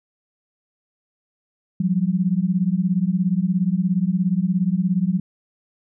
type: beating tone pair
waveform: sine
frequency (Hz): 174.61 / 191.61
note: F3 / G3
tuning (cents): 0 / -39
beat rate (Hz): 17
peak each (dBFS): -20 / -20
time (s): 1.8-5.2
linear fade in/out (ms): 5
effects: none